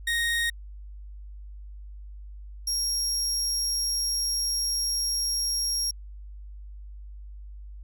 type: tone pair in turn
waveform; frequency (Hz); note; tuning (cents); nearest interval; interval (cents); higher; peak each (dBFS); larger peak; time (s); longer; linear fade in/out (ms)
30% pulse; 1864.7 / 5588; A#6 / F8; 0 / 0; octave + perfect fifth; 1900; second; -21; neither; 0.07-0.5 / 2.67-5.91; second; 5
effects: added 50 Hz sine -39 dBFS peak until 7.83 s